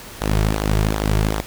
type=tone with flanger; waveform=sawtooth; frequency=52.5 Hz; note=G#1; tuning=19 cents sharp; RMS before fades=-19 dBFS; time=0.21-1.41 s; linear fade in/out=5 ms; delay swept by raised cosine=0.38 to 3.98 ms; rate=2.6 Hz; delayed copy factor=-0.6; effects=pink hiss -37 dBFS RMS until 1.46 s